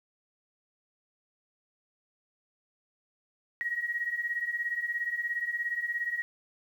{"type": "beating tone pair", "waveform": "sine", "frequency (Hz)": [1886, 1903], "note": ["A#6", "A#6"], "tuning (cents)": [20, 35], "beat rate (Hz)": 17, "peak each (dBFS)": [-35, -31], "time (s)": [3.61, 6.22], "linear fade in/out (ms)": 0, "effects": ["10-bit"]}